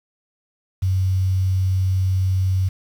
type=tone with quantisation; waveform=sine; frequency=94 Hz; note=F#2; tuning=28 cents sharp; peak=-16 dBFS; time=0.82-2.69 s; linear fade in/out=10 ms; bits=7; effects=none